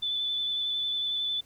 sine tone with vibrato, 3498 Hz, A7, 11 cents flat, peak -27 dBFS, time 0.02-1.41 s, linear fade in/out 10 ms, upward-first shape square, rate 11 Hz, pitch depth 13 cents each way, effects pink hiss -60 dBFS RMS until 1.45 s

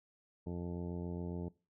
harmonic tone, 87.31 Hz, F2, in tune, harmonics 1 / 2 / 3 / 4 / 5 / 6 / 7 / 8 / 9 / 10, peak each -43 / -41 / -47 / -47 / -48 / -60 / -55 / -64 / -63 / -59 dBFS, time 0.46-1.49 s, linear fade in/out 10 ms, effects noise-tail reverb RT60 0.3 s tail -21 dB re dry

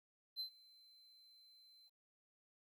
triangle tone with ADSR envelope, 4079 Hz, C8, 45 cents flat, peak -38 dBFS, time 0.36-1.9 s, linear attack 40 ms, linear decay 95 ms, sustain -24 dB, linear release 31 ms, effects 13-bit

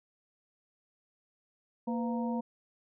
harmonic tone with a mistuned harmonic, 232.9 Hz, A#3, 1 cent flat, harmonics 1 / 2 / 3 / 4, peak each -31 / -39 / -43 / -40 dBFS, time 1.87-2.41 s, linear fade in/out 10 ms, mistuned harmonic 2, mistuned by +130 cents, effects none

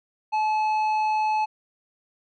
sine tone with tanh clipping, 861 Hz, A5, 38 cents flat, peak -22 dBFS, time 0.32-1.46 s, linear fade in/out 20 ms, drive 8 dB, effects none

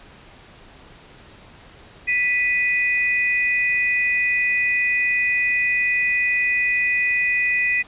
sine tone pair together, 1975.5 / 2487 Hz, B6 / D#7, 0 / -1 cents, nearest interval major third, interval 399 cents, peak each -20 dBFS, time 2.07-7.83 s, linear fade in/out 20 ms, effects pink hiss -46 dBFS RMS until 7.87 s + resampled to 8000 Hz

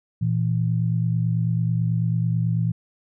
sine tone pair together, 116.54 / 165.67 Hz, A#2 / E3, 0 / +9 cents, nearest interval tritone, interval 609 cents, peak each -21 / -23 dBFS, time 0.21-2.72 s, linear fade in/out 10 ms, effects none

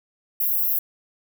pink high-pass noise, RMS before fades -22 dBFS, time 0.4-0.79 s, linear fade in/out 5 ms, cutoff 12000 Hz, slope 96 dB/octave, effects none

